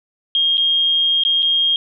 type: tone with dropouts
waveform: sine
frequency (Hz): 3234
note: G#7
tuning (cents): -47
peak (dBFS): -13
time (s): 0.35-1.76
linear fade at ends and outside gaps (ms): 1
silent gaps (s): 0.572-0.579 / 1.236-1.25 / 1.423-1.428
effects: none